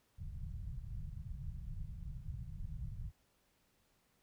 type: low-pass noise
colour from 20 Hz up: pink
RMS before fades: -44 dBFS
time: 0.17-3.12 s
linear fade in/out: 50 ms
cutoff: 160 Hz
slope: 48 dB/octave
effects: pink hiss -75 dBFS RMS until 4.22 s